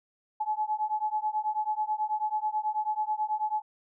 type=beating tone pair; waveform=sine; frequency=851 / 860.2 Hz; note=G#5 / A5; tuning=+42 / -39 cents; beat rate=9.2 Hz; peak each=-30 dBFS; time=0.4-3.62 s; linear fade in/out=10 ms; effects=none